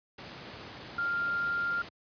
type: tone in noise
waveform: sine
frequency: 1396.9 Hz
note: F6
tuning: in tune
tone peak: -28 dBFS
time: 0.98-1.82 s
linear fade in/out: 5 ms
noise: pink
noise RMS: -44 dBFS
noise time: 0.18-1.89 s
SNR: +13 dB
effects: high-pass 100 Hz 12 dB/octave + resampled to 11025 Hz